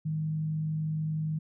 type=tone with frequency modulation; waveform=sine; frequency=156 Hz; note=D#3; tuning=5 cents sharp; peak=-28 dBFS; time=0.05-1.39 s; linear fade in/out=10 ms; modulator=46.6 Hz; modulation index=0.22; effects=none

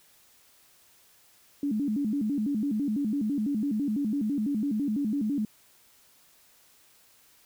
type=tone with vibrato; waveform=sine; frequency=246.9 Hz; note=B3; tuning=in tune; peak=-25 dBFS; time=1.63-5.45 s; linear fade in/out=2 ms; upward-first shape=square; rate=6 Hz; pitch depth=250 cents each way; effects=white hiss -60 dBFS RMS until 7.45 s

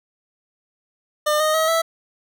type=tone with pitch steps; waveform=25% pulse; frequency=602 / 619.6 / 637.8 / 656.5 Hz; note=D5 / D#5 / D#5 / E5; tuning=+43 / -7 / +43 / -7 cents; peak=-13 dBFS; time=1.26-1.82 s; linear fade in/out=10 ms; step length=140 ms; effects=none

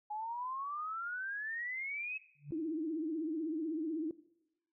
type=exponential sweep; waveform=sine; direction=up; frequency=830.6 to 2591 Hz; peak=-37 dBFS; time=0.1-2.18 s; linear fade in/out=10 ms
type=tone with exponential growth; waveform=sine; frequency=145.1 Hz; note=D3; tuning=21 cents flat; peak=-38 dBFS; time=2.35-2.51 s; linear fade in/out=2 ms; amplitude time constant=34 ms
type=tone with vibrato; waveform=sine; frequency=318.4 Hz; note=D#4; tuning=40 cents sharp; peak=-34 dBFS; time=2.52-4.11 s; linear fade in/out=2 ms; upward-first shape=triangle; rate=16 Hz; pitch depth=130 cents each way
effects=noise-tail reverb RT60 0.9 s tail -19 dB re dry

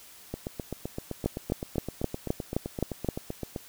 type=two click trains; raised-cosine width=2 ms; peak=-12 / -19 dBFS; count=8 / 26; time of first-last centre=1.26-3.088 / 0.34-3.562 s; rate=3.83 / 7.76 Hz; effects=white hiss -51 dBFS RMS until 3.68 s

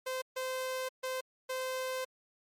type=tone bursts at uneven times; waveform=sawtooth; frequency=517 Hz; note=C5; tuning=21 cents flat; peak=-30 dBFS; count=4; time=0.06-0.22 / 0.36-0.89 / 1.03-1.21 / 1.49-2.05 s; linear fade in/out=10 ms; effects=MP3 64 kbps

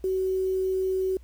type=tone with quantisation; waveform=sine; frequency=376.9 Hz; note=F#4; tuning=32 cents sharp; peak=-23 dBFS; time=0.04-1.17 s; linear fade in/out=2 ms; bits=8; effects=added 60 Hz sine -46 dBFS peak until 1.23 s + pink hiss -65 dBFS RMS until 1.23 s

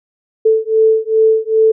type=beating tone pair; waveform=sine; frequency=440 / 442.5 Hz; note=A4 / A4; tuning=0 / +10 cents; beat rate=2.5 Hz; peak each=-12 dBFS; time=0.45-1.72 s; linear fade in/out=10 ms; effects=none

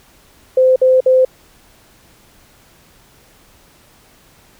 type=tone bursts; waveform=sine; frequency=516 Hz; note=C5; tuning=24 cents flat; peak=-7 dBFS; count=3; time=0.57-1.25 s; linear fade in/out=5 ms; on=190 ms; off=55 ms; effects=pink hiss -49 dBFS RMS until 4.59 s

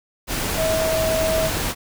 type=tone in noise; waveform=sine; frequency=642 Hz; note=E5; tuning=46 cents flat; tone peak=-19 dBFS; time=0.56-1.51 s; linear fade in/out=50 ms; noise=pink; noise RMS=-24 dBFS; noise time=0.27-1.75 s; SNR=+2 dB; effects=none

